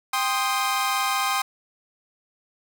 sawtooth chord, C minor, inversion second, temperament equal with one note detuned, 791.3 / 1046.5 / 1244.5 Hz, G5 / C6 / Eb6, +16 / 0 / 0 cents, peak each -23 / -22 / -23 dBFS, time 0.13-1.42 s, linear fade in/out 5 ms, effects none

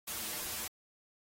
white noise with comb filter, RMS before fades -39 dBFS, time 0.07-0.68 s, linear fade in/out 10 ms, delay 7.4 ms, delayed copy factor -0.75, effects AAC 48 kbps

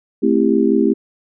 sine chord, A minor seventh, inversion none, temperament just, 220 / 264 / 330 / 396 Hz, A3 / C4 / E4 / G4, 0 / +16 / +2 / +18 cents, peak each -17 dBFS, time 0.22-0.94 s, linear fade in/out 20 ms, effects none

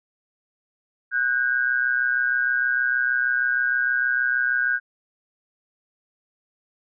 sine tone pair together, 1480 / 1606.4 Hz, F#6 / G6, 0 / +42 cents, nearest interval minor second, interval 142 cents, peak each -22 dBFS, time 1.11-4.8 s, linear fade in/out 50 ms, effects none

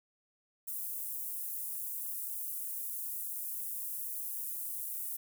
pink high-pass noise, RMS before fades -39 dBFS, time 0.67-5.17 s, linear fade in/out 10 ms, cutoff 11000 Hz, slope 24 dB/octave, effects none

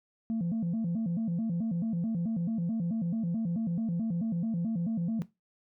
sine tone with vibrato, 196.2 Hz, G3, 2 cents sharp, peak -26 dBFS, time 0.3-5.22 s, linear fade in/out 0 ms, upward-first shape square, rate 4.6 Hz, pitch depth 240 cents each way, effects noise-tail reverb RT60 0.2 s tail -18 dB re dry + tanh soft clip ceiling -26 dBFS

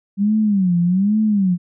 sine tone with vibrato, 193.6 Hz, G3, 21 cents flat, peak -13 dBFS, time 0.17-1.58 s, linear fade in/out 50 ms, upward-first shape sine, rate 1.2 Hz, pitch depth 200 cents each way, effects none

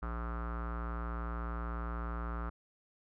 square tone with low-pass filter, 58.27 Hz, A#1, in tune, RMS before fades -38 dBFS, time 0.02-2.5 s, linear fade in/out 10 ms, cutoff 1300 Hz, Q 6.4, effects none

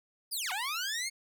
15% pulse linear two-way sweep, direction down then up, 5120 to 714 to 2207 Hz, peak -26 dBFS, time 0.31-1.1 s, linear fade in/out 20 ms, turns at 0.52 s, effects none

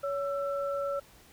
sine tone pair together, 561.7 / 1336 Hz, C#5 / E6, +23 / +23 cents, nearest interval octave + minor third, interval 1500 cents, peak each -30 / -36 dBFS, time 0.03-1 s, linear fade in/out 10 ms, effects pink hiss -57 dBFS RMS until 1.32 s

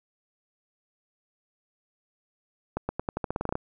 accelerating click train, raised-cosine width 1 ms, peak -14 dBFS, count 13, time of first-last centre 2.77-3.554 s, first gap 120 ms, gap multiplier 0.88, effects none

